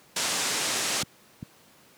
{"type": "low-pass noise", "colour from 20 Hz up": "white", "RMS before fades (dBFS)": -28, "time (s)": [0.16, 1.03], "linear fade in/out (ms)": 5, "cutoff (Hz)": 8500, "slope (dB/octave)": 24}
{"type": "clicks", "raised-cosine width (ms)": 5, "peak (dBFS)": -19, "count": 2, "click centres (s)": [1.032, 1.428]}
{"effects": ["pink hiss -56 dBFS RMS until 1.97 s", "high-pass 150 Hz 12 dB/octave"]}